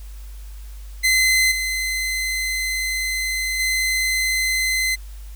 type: tone with level steps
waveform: sawtooth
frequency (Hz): 2053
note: C7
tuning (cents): -33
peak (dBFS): -11 / -18 / -15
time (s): 1.03-4.96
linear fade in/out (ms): 20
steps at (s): 1.51 / 3.59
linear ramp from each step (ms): 10
effects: added 50 Hz sine -33 dBFS peak until 5.35 s + white hiss -50 dBFS RMS until 5.35 s